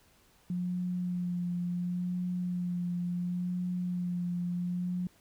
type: tone with vibrato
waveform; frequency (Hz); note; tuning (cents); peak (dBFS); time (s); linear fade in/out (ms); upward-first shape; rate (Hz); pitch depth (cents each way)
sine; 177.7; F3; +30; -30; 0.5-5.07; 2; sine; 0.71; 19
effects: pink hiss -64 dBFS RMS until 5.2 s